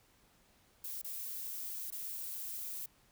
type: noise with dropouts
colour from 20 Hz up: violet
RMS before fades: -42 dBFS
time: 0.84-2.86 s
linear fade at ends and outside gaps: 5 ms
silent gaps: 1.017-1.044 / 1.905-1.922 s
effects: pink hiss -68 dBFS RMS until 3.11 s